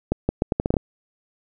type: accelerating click train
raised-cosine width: 2 ms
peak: -6 dBFS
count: 9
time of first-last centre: 0.12-0.768 s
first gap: 170 ms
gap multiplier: 0.77
effects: none